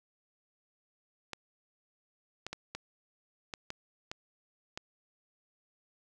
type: clicks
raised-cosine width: 0.2 ms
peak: -21 dBFS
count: 8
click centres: 1.333 / 2.466 / 2.53 / 2.75 / 3.538 / 3.704 / 4.115 / 4.775 s
effects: none